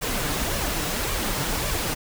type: noise with flanger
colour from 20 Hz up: pink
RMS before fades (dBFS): -26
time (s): 0.01-1.95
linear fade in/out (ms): 20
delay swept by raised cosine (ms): 1.7 to 6.8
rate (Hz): 1.8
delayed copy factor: +0.55
effects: none